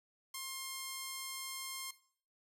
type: tone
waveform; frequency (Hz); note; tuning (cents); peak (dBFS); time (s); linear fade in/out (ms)
5% pulse; 1063; C6; +27; -29; 0.34-1.91; 5
effects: noise-tail reverb RT60 0.5 s tail -17 dB re dry